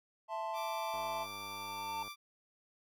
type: chord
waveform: triangle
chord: A minor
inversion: second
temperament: equal with one note detuned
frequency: 663.5 / 880 / 1046.5 Hz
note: E5 / A5 / C6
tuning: +11 / 0 / 0 cents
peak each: -39 / -37 / -41 dBFS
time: 0.28-1.27 s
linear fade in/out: 50 ms
type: tone with exponential growth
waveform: triangle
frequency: 898 Hz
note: A5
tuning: 35 cents sharp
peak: -34 dBFS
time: 0.32-2.03 s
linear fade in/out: 5 ms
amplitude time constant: 370 ms
type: tone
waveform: 15% pulse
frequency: 1174.7 Hz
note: D6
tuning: in tune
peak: -37 dBFS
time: 0.53-2.16 s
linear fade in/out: 50 ms
type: click train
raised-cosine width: 1 ms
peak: -39 dBFS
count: 116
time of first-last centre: 0.94-2.079 s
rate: 101 Hz
effects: none